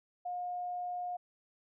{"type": "tone", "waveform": "sine", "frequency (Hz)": 715, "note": "F5", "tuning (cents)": 41, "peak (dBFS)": -35, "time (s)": [0.25, 1.17], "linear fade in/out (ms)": 10, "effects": []}